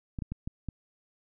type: clicks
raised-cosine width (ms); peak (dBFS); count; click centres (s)
5; -22; 5; 0.188 / 0.222 / 0.32 / 0.475 / 0.687
effects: none